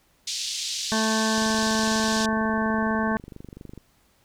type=band-pass noise; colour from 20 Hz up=white; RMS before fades=-30 dBFS; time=0.27-2.26 s; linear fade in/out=5 ms; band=3200 to 6300 Hz; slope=24 dB/octave
type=harmonic tone; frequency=220 Hz; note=A3; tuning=in tune; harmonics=1 / 2 / 3 / 4 / 5 / 7 / 8; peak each=-24 / -32 / -31 / -31 / -31 / -31 / -34 dBFS; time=0.92-3.17 s; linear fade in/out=0 ms
type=click train; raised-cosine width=3 ms; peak=-27 dBFS; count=59; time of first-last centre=1.38-3.777 s; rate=24.2 Hz
effects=pink hiss -63 dBFS RMS until 4.24 s